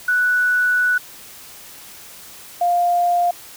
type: tone pair in turn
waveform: sine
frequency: 1480 / 701.7 Hz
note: F#6 / F5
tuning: 0 / +8 cents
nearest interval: octave + minor second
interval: 1292 cents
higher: first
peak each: -14 dBFS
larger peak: neither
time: 0.08-0.98 / 2.61-3.31 s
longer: first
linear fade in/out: 5 ms
effects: white hiss -40 dBFS RMS until 3.56 s